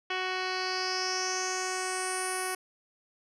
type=tone with low-pass filter sweep; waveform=10% pulse; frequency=371.4 Hz; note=F#4; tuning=7 cents sharp; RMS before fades=-32 dBFS; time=0.1-2.55 s; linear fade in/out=5 ms; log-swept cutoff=3400 to 11000 Hz; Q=5.3; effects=none